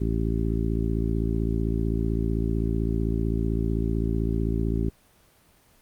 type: harmonic tone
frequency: 55.7 Hz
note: A1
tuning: 22 cents sharp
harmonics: 1 / 2 / 3 / 4 / 5 / 6 / 7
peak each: -26 / -29 / -31 / -32 / -33 / -34 / -34 dBFS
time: 0-4.9 s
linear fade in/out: 10 ms
effects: pink hiss -59 dBFS RMS until 5.81 s + Opus 24 kbps